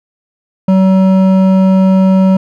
sine tone with hard clipping, 189.6 Hz, F#3, 43 cents sharp, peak -7 dBFS, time 0.68-2.37 s, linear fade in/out 5 ms, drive 10 dB, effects none

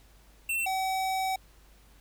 square tone pair in turn, 2698 / 760.4 Hz, E7 / F#5, +40 / +47 cents, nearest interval octave + minor seventh, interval 2193 cents, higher first, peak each -28 dBFS, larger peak neither, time 0.49-0.66 / 0.66-1.36 s, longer second, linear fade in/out 5 ms, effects added 50 Hz sine -56 dBFS peak until 2 s + pink hiss -61 dBFS RMS until 2 s

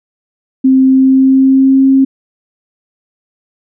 sine tone with pitch glide, 263.1 to 268.2 Hz, C4 to C4, +10 to +43 cents, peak -4 dBFS, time 0.64-2.05 s, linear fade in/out 10 ms, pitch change +33 cents, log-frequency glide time 0.83-1.86 s, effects none

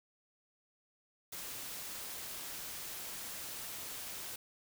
white noise, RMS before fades -44 dBFS, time 1.32-4.36 s, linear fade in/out 5 ms, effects none

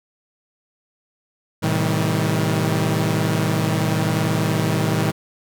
sawtooth chord, A half-diminished seventh, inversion none, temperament equal with one note detuned, 110 / 130.81 / 159.02 / 196 Hz, A2 / C3 / Eb3 / G3, 0 / 0 / +38 / 0 cents, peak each -19 / -23 / -17 / -22 dBFS, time 1.62-5.12 s, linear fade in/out 20 ms, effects none

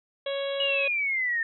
harmonic tone, 554.4 Hz, C#5, in tune, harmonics 1 / 2 / 3 / 4 / 5 / 6 / 7, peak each -28 / -42 / -42 / -42 / -43 / -38 / -42 dBFS, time 0.26-0.88 s, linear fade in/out 5 ms
sine exponential sweep, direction down, 2900 to 1800 Hz, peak -24 dBFS, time 0.6-1.43 s, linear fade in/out 2 ms
effects none

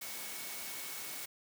sine tone in noise, 2217 Hz, C#7, in tune, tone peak -52 dBFS, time 0.01-1.26 s, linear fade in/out 10 ms, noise white, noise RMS -43 dBFS, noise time 0.01-1.26 s, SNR -12 dB, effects high-pass 150 Hz 12 dB/octave

